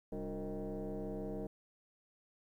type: tone with frequency modulation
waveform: sine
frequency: 130.81 Hz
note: C3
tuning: in tune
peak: -37 dBFS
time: 0.12-1.47 s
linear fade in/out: 5 ms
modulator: 164 Hz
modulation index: 2.9
effects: tanh soft clip ceiling -34 dBFS + 12-bit